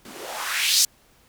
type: noise with band-pass filter sweep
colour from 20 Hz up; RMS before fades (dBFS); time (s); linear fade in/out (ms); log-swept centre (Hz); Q
blue; -24; 0.05-0.85; 2; 200 to 6200; 2.2
effects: pink hiss -58 dBFS RMS until 1.28 s